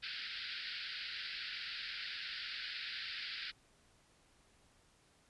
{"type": "band-pass noise", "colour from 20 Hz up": "white", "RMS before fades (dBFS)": -44, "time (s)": [0.02, 3.52], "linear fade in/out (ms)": 20, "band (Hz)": [1400, 4900], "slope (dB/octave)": 96, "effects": ["pink hiss -69 dBFS RMS until 5.29 s", "resampled to 24000 Hz"]}